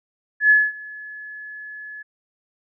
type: tone with ADSR envelope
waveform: sine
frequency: 1708 Hz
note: G#6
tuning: 48 cents sharp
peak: -9 dBFS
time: 0.4-2.03 s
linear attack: 100 ms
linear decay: 220 ms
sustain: -24 dB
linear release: 14 ms
effects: none